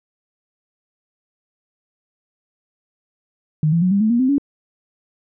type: tone with pitch steps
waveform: sine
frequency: 153.8 / 167.72 / 182.9 / 199.45 / 217.5 / 237.2 / 258.7 / 282.1 Hz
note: D#3 / E3 / F#3 / G3 / A3 / A#3 / C4 / C#4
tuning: -20 / +30 / -20 / +30 / -20 / +30 / -19 / +30 cents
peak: -13 dBFS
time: 3.63-4.382 s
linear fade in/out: 2 ms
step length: 94 ms
effects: none